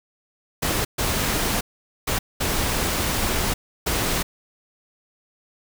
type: noise bursts at uneven times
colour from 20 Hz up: pink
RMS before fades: -23 dBFS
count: 5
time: 0.62-0.85 / 0.98-1.61 / 2.07-2.19 / 2.4-3.54 / 3.86-4.23 s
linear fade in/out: 10 ms
effects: none